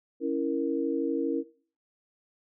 sine chord, A# diminished, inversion first, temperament equal, 277.2 / 329.6 / 466.2 Hz, C#4 / E4 / A#4, 0 / 0 / 0 cents, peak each -30 dBFS, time 0.2-1.44 s, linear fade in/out 50 ms, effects noise-tail reverb RT60 0.4 s tail -17 dB re dry

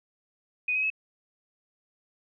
sine tone with pitch steps, 2489 / 2534 / 2580 Hz, D#7 / D#7 / E7, 0 / +31 / -38 cents, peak -24 dBFS, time 0.68-0.902 s, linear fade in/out 5 ms, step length 74 ms, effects none

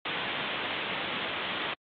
white low-pass noise, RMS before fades -33 dBFS, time 0.05-1.74 s, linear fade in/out 5 ms, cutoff 3600 Hz, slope 96 dB/octave, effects high-pass 150 Hz 12 dB/octave + AAC 48 kbps

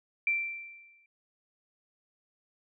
sine tone with exponential decay, 2349 Hz, D7, in tune, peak -23 dBFS, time 0.27-1.06 s, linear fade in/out 2 ms, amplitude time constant 170 ms, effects none

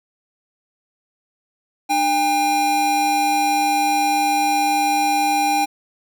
square tone pair together, 300.6 / 803.5 Hz, D4 / G5, +40 / +43 cents, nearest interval octave + perfect fourth, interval 1703 cents, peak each -26 / -17 dBFS, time 1.89-5.66 s, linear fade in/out 20 ms, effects none

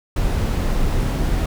brown noise, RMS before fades -19 dBFS, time 0.16-1.46 s, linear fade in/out 5 ms, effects none

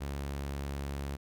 sawtooth tone, 69.9 Hz, C#2, 15 cents sharp, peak -31 dBFS, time 0-1.17 s, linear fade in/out 20 ms, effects none

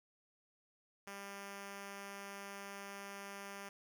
5% pulse tone, 198.9 Hz, G3, 25 cents sharp, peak -35 dBFS, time 1.07-3.69 s, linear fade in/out 2 ms, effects none

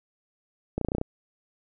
clicks, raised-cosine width 2 ms, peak -14 dBFS, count 8, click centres 0.78 / 0.813 / 0.848 / 0.886 / 0.919 / 0.95 / 0.983 / 1.014 s, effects none

